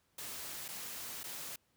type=noise with dropouts; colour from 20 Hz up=white; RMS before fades=-44 dBFS; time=0.18-1.56 s; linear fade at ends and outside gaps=5 ms; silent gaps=0.682-0.686 / 1.233-1.239 s; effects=pink hiss -75 dBFS RMS until 1.76 s + high-pass 60 Hz 12 dB/octave